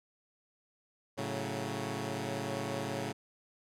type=chord; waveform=10% pulse; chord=F# minor; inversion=first; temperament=equal; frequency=110 / 138.59 / 185 Hz; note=A2 / C#3 / F#3; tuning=0 / 0 / 0 cents; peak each=-30 / -30 / -33 dBFS; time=1.17-3.13 s; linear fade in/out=20 ms; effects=low-pass 11000 Hz 12 dB/octave